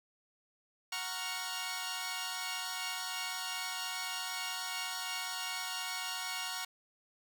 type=chord; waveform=10% pulse; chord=Gb major seventh; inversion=none; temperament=equal; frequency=740 / 932.3 / 1108.7 / 1396.9 Hz; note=Gb5 / Bb5 / Db6 / F6; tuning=0 / 0 / 0 / 0 cents; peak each=-34 dBFS; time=0.92-6.65 s; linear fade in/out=5 ms; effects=none